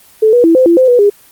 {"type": "tone with pitch steps", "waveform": "sine", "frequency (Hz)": [436.4, 485.2, 330.6, 515, 339.4, 516, 488.8, 408.1], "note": ["A4", "B4", "E4", "C5", "F4", "C5", "B4", "G#4"], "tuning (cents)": [-14, -31, 5, -28, -49, -24, -18, -30], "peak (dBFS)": -4, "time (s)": [0.22, 1.1], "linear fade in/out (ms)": 10, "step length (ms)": 110, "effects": ["white hiss -43 dBFS RMS until 1.31 s", "Opus 24 kbps"]}